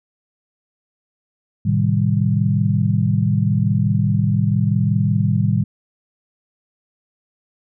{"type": "chord", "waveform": "sine", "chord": "A half-diminished seventh", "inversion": "none", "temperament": "equal", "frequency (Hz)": [110, 130.81, 155.56, 196], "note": ["A2", "C3", "Eb3", "G3"], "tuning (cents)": [0, 0, 0, 0], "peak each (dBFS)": [-18, -22, -20, -20], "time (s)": [1.65, 5.64], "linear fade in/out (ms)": 10, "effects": []}